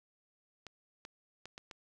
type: clicks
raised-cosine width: 0.2 ms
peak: -29 dBFS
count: 5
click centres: 0.667 / 1.051 / 1.456 / 1.579 / 1.712 s
effects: none